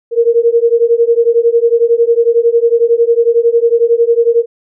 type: beating tone pair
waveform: sine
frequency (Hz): 461.6 / 472.6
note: A#4 / A#4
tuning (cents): -17 / +24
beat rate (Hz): 11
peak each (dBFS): -10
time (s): 0.11-4.46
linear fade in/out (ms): 50
effects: none